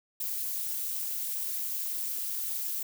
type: noise with amplitude modulation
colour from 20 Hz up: violet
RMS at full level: -30 dBFS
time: 0.2-2.83 s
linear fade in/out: 5 ms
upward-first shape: sine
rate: 254 Hz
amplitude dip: 75%
effects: none